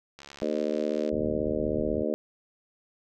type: click train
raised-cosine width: 0.2 ms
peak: -27 dBFS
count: 65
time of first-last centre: 0.19-1.091 s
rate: 71 Hz
type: harmonic tone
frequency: 76.2 Hz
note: D#2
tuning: 36 cents flat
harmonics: 3 / 4 / 5 / 6 / 7 / 8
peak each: -33 / -33 / -33 / -33 / -33 / -33 dBFS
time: 0.42-2.14 s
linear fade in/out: 0 ms
type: low-pass noise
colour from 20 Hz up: white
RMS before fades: -37 dBFS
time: 1.11-2.04 s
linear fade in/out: 20 ms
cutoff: 200 Hz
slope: 24 dB/octave
effects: none